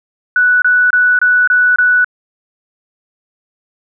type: tone bursts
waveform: sine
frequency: 1480 Hz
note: F#6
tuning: in tune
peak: -7 dBFS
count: 6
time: 0.36-2.045 s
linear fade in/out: 2 ms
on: 260 ms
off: 25 ms
effects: none